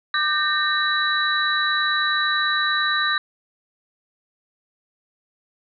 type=tone cluster; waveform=sine; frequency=1195 / 1557 / 1828 / 3932 Hz; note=D6 / G6 / A#6 / B7; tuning=+30 / -12 / -34 / -8 cents; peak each=-24 dBFS; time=0.14-3.18 s; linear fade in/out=2 ms; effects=none